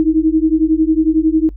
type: beating tone pair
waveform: sine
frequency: 311.3 / 322.3 Hz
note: D#4 / E4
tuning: +1 / -39 cents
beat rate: 11 Hz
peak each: -13 dBFS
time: 0-1.49 s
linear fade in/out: 0 ms
effects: noise-tail reverb RT60 0.1 s tail -21 dB re dry + added 50 Hz sine -28 dBFS peak until 1.56 s